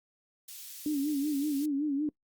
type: high-pass noise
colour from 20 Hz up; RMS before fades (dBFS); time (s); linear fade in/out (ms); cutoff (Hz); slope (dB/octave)
white; -45; 0.48-1.66; 5; 3400; 12
type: tone with vibrato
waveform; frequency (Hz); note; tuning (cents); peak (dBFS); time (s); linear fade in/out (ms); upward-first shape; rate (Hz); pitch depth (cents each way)
sine; 289.1; D4; -27; -27; 0.86-2.09; 2; sine; 5.3; 98
effects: noise-tail reverb RT60 0.1 s tail -25 dB re dry + Opus 48 kbps